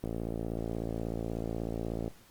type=click train; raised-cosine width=2 ms; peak=-21 dBFS; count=116; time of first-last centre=0.04-2.079 s; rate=56.4 Hz; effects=pink hiss -59 dBFS RMS until 2.3 s + Opus 32 kbps